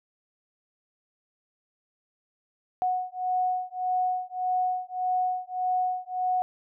sine beating tone pair, 734 / 735.7 Hz, F#5 / F#5, -14 / -10 cents, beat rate 1.7 Hz, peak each -28 dBFS, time 2.82-6.42 s, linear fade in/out 0 ms, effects none

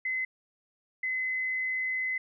sine tone pair in turn, 2043 / 2036 Hz, C7 / C7, -42 / -48 cents, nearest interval unison, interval 6 cents, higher first, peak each -28 dBFS, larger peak neither, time 0.05-0.25 / 1.03-2.18 s, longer second, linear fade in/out 5 ms, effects none

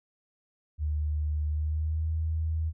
sine tone with pitch glide, 75.5 to 79.8 Hz, D2 to D#2, +48 to +44 cents, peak -26 dBFS, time 0.78-2.73 s, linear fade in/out 50 ms, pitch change +96 cents, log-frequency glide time 1.48-2.1 s, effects none

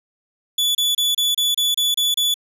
40% pulse tone bursts, 3446 Hz, A7, 37 cents flat, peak -15 dBFS, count 9, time 0.58-2.342 s, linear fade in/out 5 ms, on 170 ms, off 29 ms, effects none

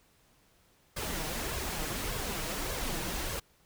pink noise with flanger, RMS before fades -35 dBFS, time 0.96-3.4 s, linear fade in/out 10 ms, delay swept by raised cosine 1.8 to 6.5 ms, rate 1.7 Hz, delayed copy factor +0.55, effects pink hiss -66 dBFS RMS until 3.65 s

